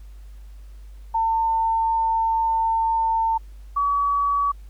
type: tone pair in turn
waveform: sine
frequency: 901 / 1137.4 Hz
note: A5 / C#6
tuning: +41 / +44 cents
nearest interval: major third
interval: 403 cents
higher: second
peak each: -18 dBFS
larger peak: neither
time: 1.14-3.38 / 3.76-4.52 s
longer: first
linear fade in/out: 10 ms
effects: added 50 Hz sine -38 dBFS peak until 4.69 s + pink hiss -60 dBFS RMS until 4.69 s